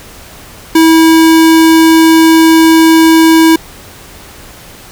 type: tone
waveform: square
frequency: 324.1 Hz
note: E4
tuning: 29 cents flat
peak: -3 dBFS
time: 0.75-3.56 s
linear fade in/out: 5 ms
effects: pink hiss -33 dBFS RMS until 4.91 s